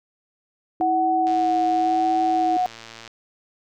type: tone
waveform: sine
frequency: 325.6 Hz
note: E4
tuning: 21 cents flat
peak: -24 dBFS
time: 0.8-2.57 s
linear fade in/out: 2 ms
type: tone with vibrato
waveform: sine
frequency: 740 Hz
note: F#5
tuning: in tune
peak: -18 dBFS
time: 0.81-2.66 s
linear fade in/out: 0 ms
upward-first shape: sine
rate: 0.95 Hz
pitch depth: 20 cents each way
type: click train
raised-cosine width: 0.2 ms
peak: -22 dBFS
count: 207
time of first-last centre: 1.27-3.077 s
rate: 114 Hz
effects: none